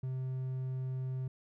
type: tone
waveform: triangle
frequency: 130 Hz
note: C3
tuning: 11 cents flat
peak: -32 dBFS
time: 0.03-1.28 s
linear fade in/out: 5 ms
effects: none